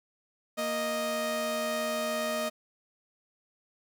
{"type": "tone pair together", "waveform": "sawtooth", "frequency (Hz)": [233.1, 622.3], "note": ["A#3", "D#5"], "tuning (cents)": [0, 0], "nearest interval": "octave + perfect fourth", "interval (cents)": 1700, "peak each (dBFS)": [-32, -26], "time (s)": [0.57, 2.5], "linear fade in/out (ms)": 20, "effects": []}